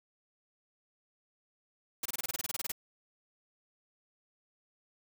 white noise bursts, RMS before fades -35 dBFS, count 14, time 2.03-2.719 s, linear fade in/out 5 ms, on 26 ms, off 25 ms, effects none

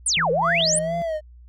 sine exponential two-way sweep, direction down then up, 10190 to 448.6 to 10190 Hz, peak -18 dBFS, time 0.06-0.79 s, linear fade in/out 5 ms, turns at 0.31 s
triangle tone with pitch glide, 164.81 to 166.63 Hz, E3 to E3, 0 to +19 cents, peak -27 dBFS, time 0.17-1.02 s, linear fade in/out 0 ms, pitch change +19 cents, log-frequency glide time 0.29-0.62 s
clicks, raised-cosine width 0.5 ms, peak -25 dBFS, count 2, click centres 0.191 / 0.607 s
triangle tone with vibrato, 647 Hz, E5, 32 cents flat, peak -21 dBFS, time 0.41-1.21 s, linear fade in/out 50 ms, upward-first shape sine, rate 2.2 Hz, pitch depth 97 cents each way
effects added 60 Hz sine -43 dBFS peak until 1.48 s

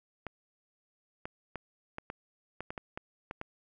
clicks, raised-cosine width 0.5 ms, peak -23 dBFS, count 11, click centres 0.267 / 1.255 / 1.557 / 1.984 / 2.101 / 2.606 / 2.705 / 2.778 / 2.975 / 3.311 / 3.414 s, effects none

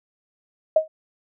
sine tone with exponential decay, 630 Hz, D#5, 21 cents sharp, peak -9 dBFS, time 0.76-0.88 s, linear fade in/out 5 ms, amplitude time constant 26 ms, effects none

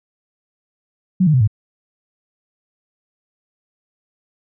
sine tone with pitch steps, 185 / 153.78 / 127.83 / 106.25 Hz, F#3 / D#3 / C3 / G#2, 0 / -20 / -40 / +40 cents, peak -10 dBFS, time 1.2-1.476 s, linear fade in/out 10 ms, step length 69 ms, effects none

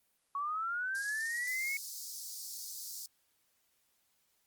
sine linear sweep, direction up, 1108.7 to 2217 Hz, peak -33 dBFS, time 0.35-1.77 s, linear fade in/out 2 ms
pink high-pass noise, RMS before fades -44 dBFS, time 0.95-3.06 s, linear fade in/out 0 ms, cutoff 4600 Hz, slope 48 dB/octave
effects white hiss -75 dBFS RMS until 4.46 s + Opus 32 kbps

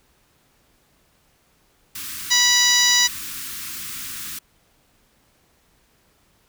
white band-stop noise, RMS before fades -32 dBFS, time 1.95-4.39 s, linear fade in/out 5 ms, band 340 to 1100 Hz, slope 48 dB/octave
harmonic tone, 979 Hz, B5, 15 cents flat, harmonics 1 / 2 / 3 / 4 / 5 / 6 / 7, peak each -30 / -21 / -26 / -19 / -21 / -20 / -24 dBFS, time 2.3-3.08 s, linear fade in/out 20 ms
effects pink hiss -61 dBFS RMS until 6.48 s

